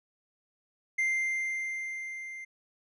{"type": "tone with level ramp", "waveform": "triangle", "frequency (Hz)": 2093, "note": "C7", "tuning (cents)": 0, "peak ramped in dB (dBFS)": [-23, -38], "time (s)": [0.98, 2.45], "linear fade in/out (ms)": 10, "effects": ["resampled to 24000 Hz"]}